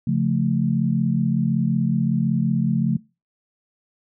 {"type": "chord", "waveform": "sine", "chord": "Db augmented", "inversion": "none", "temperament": "equal", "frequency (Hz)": [138.59, 174.61, 220], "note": ["Db3", "F3", "A3"], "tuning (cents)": [0, 0, 0], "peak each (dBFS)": -22, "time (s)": [0.07, 2.97], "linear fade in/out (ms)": 5, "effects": ["noise-tail reverb RT60 0.3 s tail -24 dB re dry"]}